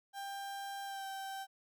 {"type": "tone with pitch glide", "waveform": "35% pulse", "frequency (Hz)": [793, 778], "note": ["G5", "G5"], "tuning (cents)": [20, -13], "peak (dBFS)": -39, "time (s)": [0.13, 1.47], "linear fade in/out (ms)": 50, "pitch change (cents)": -33, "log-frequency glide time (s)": [0.85, 1.06], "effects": []}